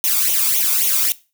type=noise with flanger; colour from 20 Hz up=blue; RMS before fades=-17 dBFS; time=0.04-1.12 s; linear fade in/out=0 ms; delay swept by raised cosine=0.31 to 0.88 ms; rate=3.7 Hz; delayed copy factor=+0.75; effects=noise-tail reverb RT60 0.3 s tail -19 dB re dry